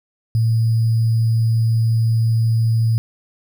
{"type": "tone with sample-and-hold", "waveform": "sine", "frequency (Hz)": 113.2, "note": "A2", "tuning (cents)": 50, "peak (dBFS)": -13, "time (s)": [0.35, 2.98], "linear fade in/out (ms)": 0, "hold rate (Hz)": 4900, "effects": []}